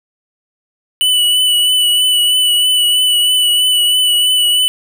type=tone with vibrato; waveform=square; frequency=2969 Hz; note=F#7; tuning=5 cents sharp; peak=-10 dBFS; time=1.01-4.68 s; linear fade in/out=0 ms; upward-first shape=triangle; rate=3.1 Hz; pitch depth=28 cents each way; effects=none